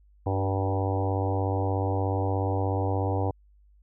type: harmonic tone with a mistuned harmonic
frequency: 96.8 Hz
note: G2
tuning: 21 cents flat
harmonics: 1 / 3 / 4 / 5 / 6 / 7 / 8 / 9 / 10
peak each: -26 / -33 / -36 / -33 / -37 / -38 / -34 / -38 / -40 dBFS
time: 0.26-3.31 s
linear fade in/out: 5 ms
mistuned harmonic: 4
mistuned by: -15 cents
effects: added 50 Hz sine -55 dBFS peak until 3.82 s